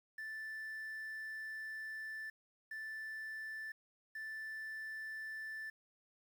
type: tone bursts at uneven times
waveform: triangle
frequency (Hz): 1760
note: A6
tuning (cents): 0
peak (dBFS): -40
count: 3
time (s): 0.18-2.3 / 2.71-3.72 / 4.15-5.7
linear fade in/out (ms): 5
effects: tanh soft clip ceiling -36 dBFS + 11-bit